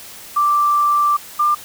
sine tone pair in turn, 1174.7 / 1193.9 Hz, D6 / D6, 0 / +28 cents, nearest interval unison, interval 28 cents, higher second, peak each -12 dBFS, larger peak neither, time 0.36-1.17 / 1.39-1.55 s, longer first, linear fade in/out 10 ms, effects white hiss -37 dBFS RMS until 1.64 s

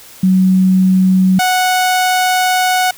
sine / sawtooth tone pair in turn, 187.1 / 737.7 Hz, F#3 / F#5, +20 / -5 cents, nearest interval 2 octaves, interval 2375 cents, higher second, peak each -7 dBFS, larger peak neither, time 0.23-1.39 / 1.39-2.91 s, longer second, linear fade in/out 5 ms, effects white hiss -38 dBFS RMS until 2.97 s

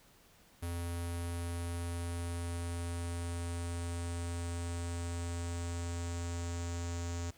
square tone with low-pass filter sweep, 85.8 Hz, F2, 30 cents flat, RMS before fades -38 dBFS, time 0.62-7.31 s, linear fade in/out 10 ms, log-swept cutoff 11000 to 7100 Hz, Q 5, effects pink hiss -63 dBFS RMS until 7.37 s

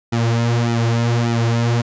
sawtooth tone with flanger, 117.1 Hz, A#2, 8 cents sharp, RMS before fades -17 dBFS, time 0.12-1.82 s, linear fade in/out 10 ms, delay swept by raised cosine 1.8 to 6 ms, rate 1.7 Hz, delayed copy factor -0.9, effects resampled to 16000 Hz

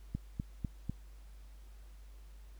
click train, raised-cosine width 5 ms, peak -23 dBFS, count 4, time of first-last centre 0.15-0.896 s, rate 4.02 Hz, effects added 50 Hz sine -50 dBFS peak until 2.59 s + pink hiss -67 dBFS RMS until 2.59 s

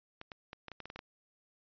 clicks, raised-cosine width 0.3 ms, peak -28 dBFS, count 10, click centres 0.214 / 0.318 / 0.531 / 0.683 / 0.717 / 0.803 / 0.856 / 0.901 / 0.96 / 0.991 s, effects resampled to 11025 Hz

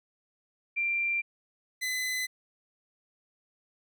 sine / sawtooth tone pair in turn, 2368 / 2018 Hz, D7 / B6, +14 / +37 cents, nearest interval minor third, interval 277 cents, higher first, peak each -26 dBFS, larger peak neither, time 0.76-1.22 / 1.81-2.27 s, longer neither, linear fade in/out 20 ms, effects none

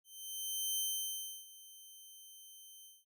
10% pulse tone with ADSR envelope, 3100 Hz, G7, 20 cents flat, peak -25 dBFS, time 0.04-3.05 s, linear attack 740 ms, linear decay 670 ms, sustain -20 dB, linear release 200 ms, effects none

